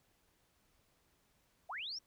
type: linear sweep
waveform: sine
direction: up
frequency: 585 to 5720 Hz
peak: -40 dBFS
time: 1.69-1.99 s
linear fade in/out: 10 ms
effects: pink hiss -74 dBFS RMS until 2.06 s